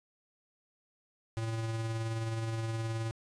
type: tone with tremolo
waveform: square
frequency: 112.9 Hz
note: A2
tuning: 45 cents sharp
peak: -32 dBFS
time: 1.37-3.11 s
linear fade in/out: 0 ms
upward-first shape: sine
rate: 19 Hz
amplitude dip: 30%
effects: resampled to 22050 Hz + 11-bit